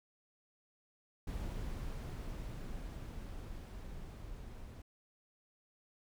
brown noise with level ramp, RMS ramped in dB -40 to -49 dBFS, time 1.27-4.82 s, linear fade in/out 5 ms, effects none

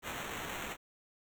blue noise with sample-and-hold, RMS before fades -41 dBFS, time 0.02-0.77 s, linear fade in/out 50 ms, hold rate 4900 Hz, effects none

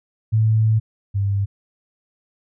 sine tone pair in turn, 110 / 99.66 Hz, A2 / G2, 0 / +29 cents, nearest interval major second, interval 171 cents, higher first, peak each -13 / -17 dBFS, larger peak first, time 0.32-0.8 / 1.14-1.46 s, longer first, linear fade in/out 20 ms, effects none

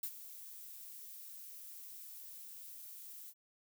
violet noise with ADSR envelope, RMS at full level -38 dBFS, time 0.03-3.34 s, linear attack 5 ms, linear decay 64 ms, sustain -13 dB, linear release 53 ms, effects none

